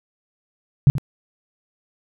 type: tone with echo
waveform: sine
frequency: 138.59 Hz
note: C#3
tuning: in tune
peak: -7 dBFS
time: 0.87-0.9 s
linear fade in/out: 0 ms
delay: 82 ms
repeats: 1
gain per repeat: -12 dB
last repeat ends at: 0.982 s
effects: none

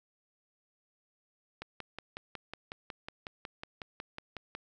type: click train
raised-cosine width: 0.3 ms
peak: -24 dBFS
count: 17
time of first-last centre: 1.62-4.55 s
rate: 5.46 Hz
effects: none

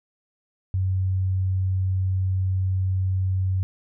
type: tone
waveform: sine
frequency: 94 Hz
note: F#2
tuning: 28 cents sharp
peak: -20 dBFS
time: 0.74-3.63 s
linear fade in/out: 0 ms
effects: none

